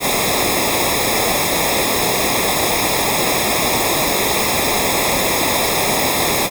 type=noise with comb filter; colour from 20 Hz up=pink; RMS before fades=-17 dBFS; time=0-6.5 s; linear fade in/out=50 ms; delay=0.67 ms; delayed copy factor=-0.85; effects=none